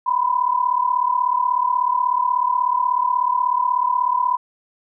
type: tone pair together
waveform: sine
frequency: 977.6 / 1014 Hz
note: B5 / B5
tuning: -18 / +45 cents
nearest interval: minor second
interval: 63 cents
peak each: -19 dBFS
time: 0.06-4.37 s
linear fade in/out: 10 ms
effects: none